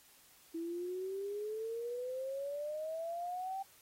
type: exponential sweep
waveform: sine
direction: up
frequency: 326.8 to 784 Hz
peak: -37 dBFS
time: 0.54-3.63 s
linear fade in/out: 10 ms
effects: white hiss -63 dBFS RMS until 3.81 s + AAC 48 kbps